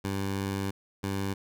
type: tone pair in turn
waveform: 15% pulse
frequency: 98 / 98 Hz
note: G2 / G2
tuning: 0 / 0 cents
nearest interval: unison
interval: 0 cents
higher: neither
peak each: -23 dBFS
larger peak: neither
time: 0.04-0.71 / 1.03-1.34 s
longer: first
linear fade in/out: 10 ms
effects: none